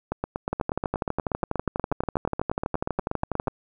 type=two click trains; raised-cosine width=1 ms; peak=-11 / -12 dBFS; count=37 / 29; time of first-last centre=0.53-3.481 / 0.12-3.473 s; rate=12.2 / 8.35 Hz; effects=none